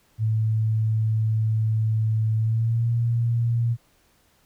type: tone with pitch glide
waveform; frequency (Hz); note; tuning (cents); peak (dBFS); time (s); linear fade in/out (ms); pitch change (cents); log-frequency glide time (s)
sine; 110 to 117.22; A2 to A#2; 0 to +10; -19; 0.18-3.77; 50; +110; 2.36-2.9
effects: pink hiss -62 dBFS RMS until 4.45 s